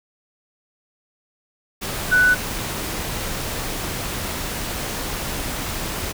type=tone in noise; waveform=sine; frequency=1488 Hz; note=F#6; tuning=9 cents sharp; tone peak=-12 dBFS; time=2.11-2.35 s; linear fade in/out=20 ms; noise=pink; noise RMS=-27 dBFS; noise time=1.81-6.13 s; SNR=+12 dB; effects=none